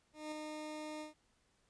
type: tone with ADSR envelope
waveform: 20% pulse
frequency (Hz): 305.9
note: D#4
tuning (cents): -29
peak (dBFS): -35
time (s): 0.13-1.14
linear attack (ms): 190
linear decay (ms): 3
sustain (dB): -3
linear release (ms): 130
effects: pink hiss -75 dBFS RMS until 1.69 s + resampled to 22050 Hz